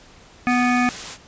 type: noise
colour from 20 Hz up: white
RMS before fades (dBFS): -32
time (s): 0.46-1.18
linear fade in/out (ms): 50
type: harmonic tone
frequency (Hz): 246.6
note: B3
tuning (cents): -2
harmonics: 1 / 3 / 5 / 7 / 9 / 10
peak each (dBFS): -18 / -23 / -25 / -26 / -28 / -28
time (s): 0.47-0.89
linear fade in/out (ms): 0
effects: pink hiss -48 dBFS RMS until 1.27 s + resampled to 16000 Hz